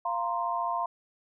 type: chord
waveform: sine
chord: F suspended fourth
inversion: none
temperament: equal with one note detuned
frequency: 694 / 932.3 / 1046.5 Hz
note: F5 / Bb5 / C6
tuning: -11 / 0 / 0 cents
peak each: -32 / -32 / -31 dBFS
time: 0.05-0.86 s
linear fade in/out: 5 ms
effects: none